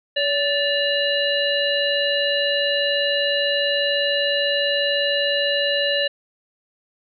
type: harmonic tone with a mistuned harmonic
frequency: 569 Hz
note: C#5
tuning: 45 cents sharp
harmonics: 1 / 3 / 5 / 7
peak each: -22 / -25 / -23 / -25 dBFS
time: 0.16-6.08 s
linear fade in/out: 10 ms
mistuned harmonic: 3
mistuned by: +49 cents
effects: none